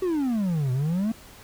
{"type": "exponential two-way sweep", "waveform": "triangle", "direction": "down then up", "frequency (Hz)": [385.3, 123.47, 231.9], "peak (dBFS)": -20, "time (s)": [0.02, 1.12], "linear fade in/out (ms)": 5, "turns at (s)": 0.72, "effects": ["pink hiss -48 dBFS RMS until 1.43 s"]}